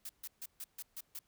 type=noise bursts; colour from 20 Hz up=blue; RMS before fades=-44 dBFS; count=7; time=0.05-1.191 s; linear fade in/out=5 ms; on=43 ms; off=140 ms; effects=pink hiss -75 dBFS RMS until 1.27 s